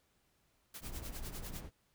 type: noise with tremolo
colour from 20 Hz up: white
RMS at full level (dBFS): -46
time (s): 0.74-1.61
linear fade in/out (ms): 2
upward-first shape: triangle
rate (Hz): 10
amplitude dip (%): 100
type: noise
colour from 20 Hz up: brown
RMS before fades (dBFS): -45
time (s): 0.8-1.71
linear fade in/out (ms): 50
effects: pink hiss -75 dBFS RMS until 1.94 s